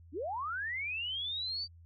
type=linear sweep; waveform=sine; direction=up; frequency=245.4 to 4667 Hz; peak=-34 dBFS; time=0.12-1.68 s; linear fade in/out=50 ms; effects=added 84 Hz sine -53 dBFS peak until 1.85 s